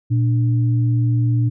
sine tone pair together, 118.18 / 293.7 Hz, A#2 / D4, +24 / 0 cents, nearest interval octave + major third, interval 1576 cents, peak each -14 / -26 dBFS, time 0.1-1.5 s, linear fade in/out 20 ms, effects none

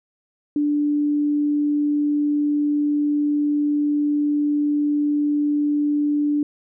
sine tone, 293.7 Hz, D4, in tune, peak -17 dBFS, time 0.56-6.43 s, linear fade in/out 2 ms, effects none

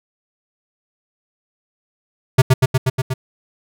square tone with echo, 130 Hz, C3, 11 cents flat, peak -6 dBFS, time 2.38-2.42 s, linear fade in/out 10 ms, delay 120 ms, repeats 6, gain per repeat -2 dB, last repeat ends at 3.14 s, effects none

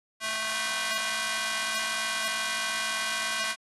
square tone with high-pass filter, 220 Hz, A3, in tune, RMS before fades -31 dBFS, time 0.2-3.56 s, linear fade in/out 50 ms, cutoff 1400 Hz, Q 0.8, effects AAC 32 kbps

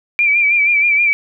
sine tone with vibrato, 2349 Hz, D7, in tune, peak -10 dBFS, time 0.19-1.13 s, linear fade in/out 0 ms, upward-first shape sine, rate 6.3 Hz, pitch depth 54 cents each way, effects none

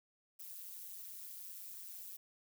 violet noise with amplitude modulation, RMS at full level -45 dBFS, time 0.39-2.17 s, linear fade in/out 10 ms, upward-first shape sine, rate 188 Hz, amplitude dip 100%, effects none

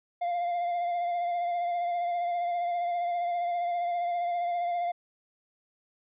triangle tone with vibrato, 698.5 Hz, F5, in tune, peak -25 dBFS, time 0.21-4.92 s, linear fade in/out 10 ms, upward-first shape triangle, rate 15 Hz, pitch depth 31 cents each way, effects resampled to 8000 Hz

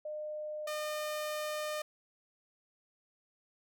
sine / sawtooth tone pair in turn, 607 / 607 Hz, D#5 / D#5, -43 / -43 cents, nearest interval unison, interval 0 cents, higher neither, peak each -37 / -31 dBFS, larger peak second, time 0.05-0.67 / 0.67-1.82 s, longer second, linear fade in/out 5 ms, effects none

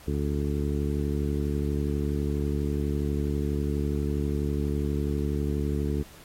harmonic tone, 72.2 Hz, D2, 29 cents flat, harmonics 1 / 2 / 3 / 4 / 5 / 6, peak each -28 / -31 / -33 / -34 / -35 / -36 dBFS, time 0.07-6.03 s, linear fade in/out 10 ms, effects pink hiss -51 dBFS RMS until 6.24 s + AAC 48 kbps

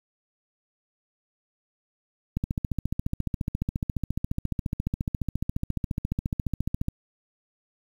click train, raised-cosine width 5 ms, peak -14 dBFS, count 66, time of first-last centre 2.37-6.884 s, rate 14.4 Hz, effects 8-bit

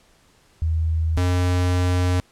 sine / square tone pair in turn, 80.5 / 90.02 Hz, E2 / F#2, -41 / -47 cents, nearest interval major second, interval 194 cents, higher second, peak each -18 dBFS, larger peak neither, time 0.62-1.17 / 1.17-2.2 s, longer second, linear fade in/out 0 ms, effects pink hiss -57 dBFS RMS until 2.31 s + low-pass 10000 Hz 12 dB/octave

